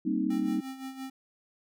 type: chord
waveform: sine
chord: C minor seventh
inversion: second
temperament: equal with one note detuned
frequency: 196 / 233.1 / 265.1 / 311.1 Hz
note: G3 / Bb3 / C4 / Eb4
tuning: 0 / 0 / +23 / 0 cents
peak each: -33 / -32 / -31 / -30 dBFS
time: 0.05-0.61 s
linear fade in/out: 10 ms
type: tone with tremolo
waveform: square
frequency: 264.8 Hz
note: C4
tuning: 21 cents sharp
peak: -36 dBFS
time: 0.3-1.1 s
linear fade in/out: 5 ms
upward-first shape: sine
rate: 5.8 Hz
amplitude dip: 65%
effects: none